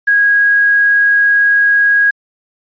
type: tone with quantisation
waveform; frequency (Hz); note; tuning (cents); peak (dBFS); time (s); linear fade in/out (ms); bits
sine; 1647; G#6; -15; -7; 0.07-2.11; 10; 6
effects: resampled to 11025 Hz